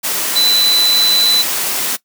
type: tone in noise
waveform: sine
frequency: 3998 Hz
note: B7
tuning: 20 cents sharp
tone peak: -10 dBFS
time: 0.35-1.43 s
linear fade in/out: 20 ms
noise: white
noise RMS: -18 dBFS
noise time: 0.03-1.97 s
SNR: +5 dB
effects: noise-tail reverb RT60 0.1 s tail -19 dB re dry + high-pass 200 Hz 12 dB/octave